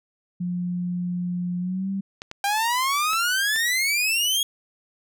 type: tone with pitch glide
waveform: sine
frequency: 177.6 to 194.8 Hz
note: F3 to G3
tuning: +29 to -11 cents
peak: -24 dBFS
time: 0.4-2.01 s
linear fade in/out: 10 ms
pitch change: +160 cents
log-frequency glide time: 1.59-1.9 s
type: clicks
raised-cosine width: 0.2 ms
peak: -18 dBFS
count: 4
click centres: 2.219 / 2.314 / 3.133 / 3.561 s
type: exponential sweep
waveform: sawtooth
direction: up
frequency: 790 to 3322 Hz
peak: -17 dBFS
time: 2.44-4.43 s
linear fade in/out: 2 ms
effects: none